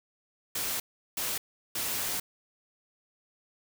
white noise bursts at uneven times, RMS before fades -32 dBFS, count 3, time 0.55-0.8 / 1.17-1.38 / 1.75-2.2 s, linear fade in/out 5 ms, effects none

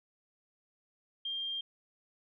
sine tone, 3196 Hz, G7, 33 cents sharp, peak -34 dBFS, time 1.25-1.61 s, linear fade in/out 5 ms, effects none

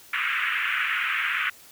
pink band-pass noise, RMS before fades -26 dBFS, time 0.13-1.5 s, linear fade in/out 5 ms, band 1300 to 2800 Hz, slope 48 dB/octave, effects white hiss -50 dBFS RMS until 1.71 s

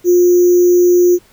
sine tone with sample-and-hold, 354.3 Hz, F4, 25 cents sharp, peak -6 dBFS, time 0.04-1.19 s, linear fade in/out 50 ms, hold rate 6300 Hz, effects pink hiss -49 dBFS RMS until 1.32 s

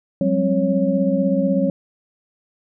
sine tone cluster, 182.9 / 199 / 267.4 / 554 Hz, F#3 / G3 / C4 / C#5, -20 / +26 / +38 / -1 cents, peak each -21 dBFS, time 0.21-1.7 s, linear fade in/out 2 ms, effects none

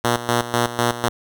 5% pulse tone with tremolo, 120 Hz, B2, 49 cents flat, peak -5 dBFS, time 0.04-1.09 s, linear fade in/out 10 ms, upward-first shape square, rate 4 Hz, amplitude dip 75%, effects none

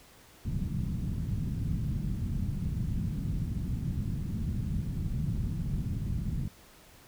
white low-pass noise, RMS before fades -32 dBFS, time 0.45-6.48 s, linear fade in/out 2 ms, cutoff 180 Hz, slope 24 dB/octave, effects pink hiss -56 dBFS RMS until 7.07 s

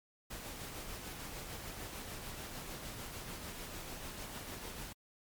pink noise with tremolo, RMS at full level -44 dBFS, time 0.3-4.93 s, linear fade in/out 10 ms, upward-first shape sine, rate 6.7 Hz, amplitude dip 30%, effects MP3 96 kbps

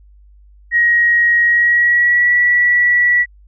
sine tone with pitch glide, 1890 to 1945.4 Hz, A#6 to B6, +23 to -27 cents, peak -9 dBFS, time 0.71-3.26 s, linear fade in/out 50 ms, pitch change +50 cents, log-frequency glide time 1.44-2.34 s, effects added 50 Hz sine -42 dBFS peak until 3.47 s

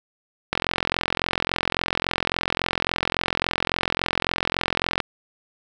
click train, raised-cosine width 0.3 ms, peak -4 dBFS, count 196, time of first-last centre 0.53-5.002 s, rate 43.6 Hz, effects none

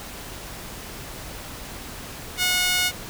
sawtooth tone with high-pass filter, 727 Hz, F#5, 31 cents flat, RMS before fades -22 dBFS, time 2.37-2.92 s, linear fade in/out 50 ms, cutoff 2300 Hz, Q 1.1, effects pink hiss -37 dBFS RMS until 3.09 s

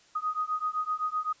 sine beating tone pair, 1244.5 / 1252.3 Hz, D#6 / D#6, 0 / +11 cents, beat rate 7.8 Hz, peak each -31 dBFS, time 0.15-1.33 s, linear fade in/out 10 ms, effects white hiss -60 dBFS RMS until 1.4 s + resampled to 16000 Hz

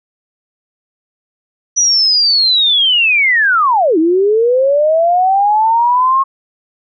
sine linear two-way sweep, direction down then up, 5920 to 309.1 to 1089 Hz, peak -8 dBFS, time 1.76-6.24 s, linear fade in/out 20 ms, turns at 3.98 s, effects none

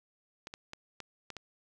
clicks, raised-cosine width 0.2 ms, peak -25 dBFS, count 6, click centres 0.471 / 0.539 / 0.734 / 1.003 / 1.303 / 1.367 s, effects none

